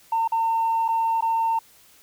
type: tone with dropouts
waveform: sine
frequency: 907 Hz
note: A#5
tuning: 48 cents flat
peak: -18 dBFS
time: 0.12-1.59 s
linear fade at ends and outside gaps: 5 ms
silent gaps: 0.277-0.32 / 0.881-0.886 / 1.209-1.223 s
effects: tanh soft clip ceiling -16 dBFS + white hiss -54 dBFS RMS until 2.02 s